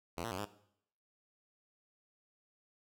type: tone with pitch steps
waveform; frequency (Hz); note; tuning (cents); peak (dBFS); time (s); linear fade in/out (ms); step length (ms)
5% pulse; 85.7 / 116 / 92.7 / 103.3; F2 / A#2 / F#2 / G#2; -32 / -8 / +4 / -9; -27; 0.17-0.454; 10; 71
effects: noise-tail reverb RT60 0.7 s tail -17 dB re dry